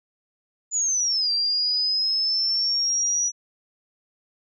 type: linear two-way sweep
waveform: sine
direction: down then up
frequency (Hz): 7040 to 4699 to 5860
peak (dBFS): -20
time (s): 0.71-3.32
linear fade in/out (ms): 50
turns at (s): 1.31
effects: none